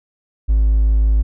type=tone with hard clipping; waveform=triangle; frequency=53 Hz; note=G#1; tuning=36 cents sharp; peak=-11 dBFS; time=0.48-1.23 s; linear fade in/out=20 ms; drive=4 dB; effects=none